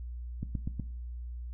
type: click train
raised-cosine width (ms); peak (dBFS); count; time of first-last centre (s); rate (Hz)
5; -21; 4; 0.43-0.797; 8.17
effects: noise-tail reverb RT60 0.5 s tail -17 dB re dry + added 60 Hz sine -37 dBFS peak until 1.53 s